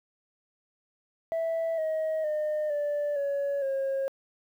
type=tone with pitch steps; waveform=sine; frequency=657 / 632.1 / 608.1 / 585 / 562.8 / 541.4 Hz; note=E5 / D#5 / D#5 / D5 / C#5 / C#5; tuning=-6 / +27 / -40 / -7 / +26 / -41 cents; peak=-24 dBFS; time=1.32-4.08 s; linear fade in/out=0 ms; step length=460 ms; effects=tanh soft clip ceiling -25 dBFS + 10-bit